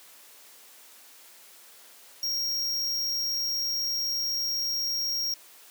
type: tone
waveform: square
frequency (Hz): 5588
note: F8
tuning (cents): 0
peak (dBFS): -27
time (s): 2.23-5.34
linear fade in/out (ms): 2
effects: white hiss -52 dBFS RMS until 5.7 s + high-pass 300 Hz 12 dB/octave